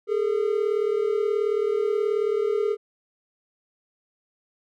triangle tone pair together, 411 / 449.6 Hz, G#4 / A4, -18 / +37 cents, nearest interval major second, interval 155 cents, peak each -21 / -23 dBFS, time 0.07-2.77 s, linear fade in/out 50 ms, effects none

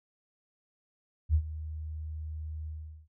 sine tone with ADSR envelope, 77.78 Hz, D#2, in tune, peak -20 dBFS, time 1.29-3.08 s, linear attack 53 ms, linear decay 73 ms, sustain -16 dB, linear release 410 ms, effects noise-tail reverb RT60 0.1 s tail -20 dB re dry

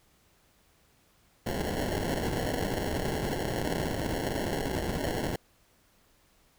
white noise with sample-and-hold, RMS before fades -31 dBFS, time 1.46-5.36 s, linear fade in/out 5 ms, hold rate 1225 Hz, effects pink hiss -65 dBFS RMS until 6.58 s

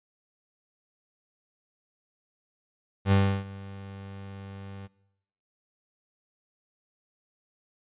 30% pulse tone with ADSR envelope, 98 Hz, G2, in tune, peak -15 dBFS, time 3.05-4.88 s, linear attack 68 ms, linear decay 320 ms, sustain -22 dB, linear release 27 ms, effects noise-tail reverb RT60 0.9 s tail -22 dB re dry + resampled to 8000 Hz

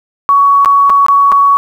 sine tone with dropouts, 1122 Hz, C#6, 21 cents sharp, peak -4 dBFS, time 0.29-1.57 s, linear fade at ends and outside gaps 0 ms, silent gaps 0.648-0.658 / 0.896-0.901 / 1.064-1.084 / 1.318-1.323 s, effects 7-bit

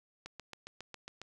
click train, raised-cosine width 0.2 ms, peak -27 dBFS, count 8, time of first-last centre 0.26-1.216 s, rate 7.32 Hz, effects none

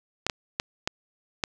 clicks, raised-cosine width 0.2 ms, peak -8 dBFS, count 5, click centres 0.266 / 0.298 / 0.599 / 0.875 / 1.438 s, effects none

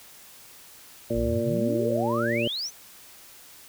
harmonic tone, 116.54 Hz, A#2, in tune, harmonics 1 / 2 / 3 / 4 / 5, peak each -32 / -29 / -30 / -33 / -28 dBFS, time 1.1-2.48 s, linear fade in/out 5 ms
sine exponential sweep, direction up, 46.01 to 6400 Hz, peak -28 dBFS, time 1.13-2.71 s, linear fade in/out 50 ms
effects white hiss -49 dBFS RMS until 3.68 s

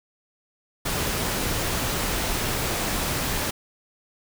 pink noise, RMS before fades -26 dBFS, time 0.85-3.51 s, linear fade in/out 10 ms, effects none

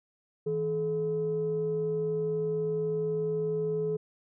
sine tone pair together, 161.4 / 427.9 Hz, E3 / A4, -36 / -48 cents, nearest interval octave + perfect fourth, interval 1688 cents, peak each -33 / -27 dBFS, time 0.46-3.97 s, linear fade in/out 10 ms, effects tanh soft clip ceiling -21 dBFS

